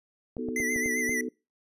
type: clicks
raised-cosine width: 2 ms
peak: -24 dBFS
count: 6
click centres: 0.368 / 0.487 / 0.602 / 0.761 / 0.86 / 1.093 s
type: chord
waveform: sine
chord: B dominant seventh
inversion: none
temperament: equal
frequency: 246.9 / 311.1 / 370 / 440 Hz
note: B3 / D#4 / F#4 / A4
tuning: 0 / 0 / 0 / 0 cents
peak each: -33 / -39 / -39 / -35 dBFS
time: 0.38-1.29 s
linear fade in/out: 5 ms
type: tone with vibrato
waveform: square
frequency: 2015 Hz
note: B6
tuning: 34 cents sharp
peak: -28 dBFS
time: 0.56-1.21 s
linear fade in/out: 2 ms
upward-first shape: sine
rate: 7.6 Hz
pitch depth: 61 cents each way
effects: noise-tail reverb RT60 0.3 s tail -26 dB re dry + resampled to 32000 Hz